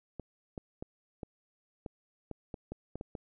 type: clicks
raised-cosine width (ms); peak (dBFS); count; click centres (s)
2; -26; 11; 0.197 / 0.578 / 0.825 / 1.232 / 1.862 / 2.313 / 2.542 / 2.72 / 2.956 / 3.011 / 3.152
effects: none